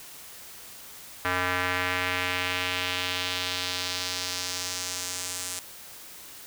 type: tone with band-pass filter sweep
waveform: square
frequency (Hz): 90.7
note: F#2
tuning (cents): -34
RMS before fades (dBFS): -30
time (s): 1.25-5.59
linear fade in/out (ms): 0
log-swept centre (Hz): 1600 to 8400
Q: 1.6
effects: white hiss -45 dBFS RMS until 6.46 s